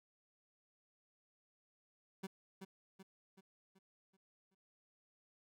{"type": "tone with echo", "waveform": "30% pulse", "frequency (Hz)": 191.2, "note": "G3", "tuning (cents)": -43, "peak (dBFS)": -39, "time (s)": [2.23, 2.27], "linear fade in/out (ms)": 10, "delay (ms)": 380, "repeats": 6, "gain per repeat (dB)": -6, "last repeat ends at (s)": 4.55, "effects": []}